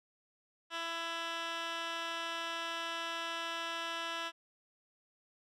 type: tone with band-pass filter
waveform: 15% pulse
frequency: 333.3 Hz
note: E4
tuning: 19 cents sharp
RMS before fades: -39 dBFS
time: 0.7-4.32 s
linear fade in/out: 50 ms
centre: 2400 Hz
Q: 1.7
effects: none